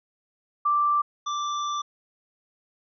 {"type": "tone pair in turn", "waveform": ["sine", "square"], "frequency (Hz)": [1174.7, 1174.7], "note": ["D6", "D6"], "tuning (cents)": [0, 0], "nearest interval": "unison", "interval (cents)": 0, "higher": "neither", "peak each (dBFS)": [-19, -27], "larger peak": "first", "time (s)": [[0.65, 1.02], [1.26, 1.82]], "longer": "second", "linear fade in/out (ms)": 10, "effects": ["resampled to 16000 Hz"]}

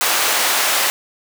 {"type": "high-pass noise", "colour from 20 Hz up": "pink", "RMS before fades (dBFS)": -17, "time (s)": [0.01, 0.9], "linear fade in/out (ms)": 0, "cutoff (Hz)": 780, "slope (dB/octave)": 12, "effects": []}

